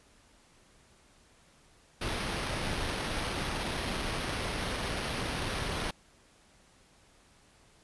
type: noise with sample-and-hold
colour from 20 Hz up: pink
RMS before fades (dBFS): -34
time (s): 2.01-5.91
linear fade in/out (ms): 5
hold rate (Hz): 7350
effects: pink hiss -62 dBFS RMS until 7.83 s + resampled to 24000 Hz